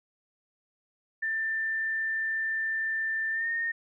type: tone with pitch glide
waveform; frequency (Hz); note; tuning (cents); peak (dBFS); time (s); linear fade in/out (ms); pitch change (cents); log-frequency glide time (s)
sine; 1783 to 1837.4; A6 to A#6; +22 to -25; -27; 1.22-3.72; 10; +53; 3.32-3.48
effects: none